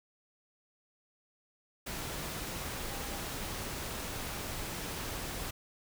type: tone in noise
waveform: sine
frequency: 801 Hz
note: G5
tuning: 37 cents sharp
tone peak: -49 dBFS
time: 2.89-3.22 s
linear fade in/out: 10 ms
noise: pink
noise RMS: -39 dBFS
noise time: 1.86-5.51 s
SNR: -13 dB
effects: none